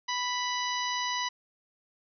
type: harmonic tone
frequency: 988 Hz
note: B5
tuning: in tune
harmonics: 1 / 2 / 3 / 4 / 5 / 6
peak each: -32 / -35 / -37 / -38 / -39 / -40 dBFS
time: 0.08-1.29 s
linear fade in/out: 10 ms
effects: none